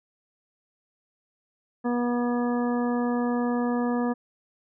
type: harmonic tone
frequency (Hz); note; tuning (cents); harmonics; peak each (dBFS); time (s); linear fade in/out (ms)
241.9; B3; -36; 1 / 2 / 3 / 4 / 5 / 7; -24 / -30 / -34 / -36 / -38 / -41; 1.84-4.14; 20
effects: none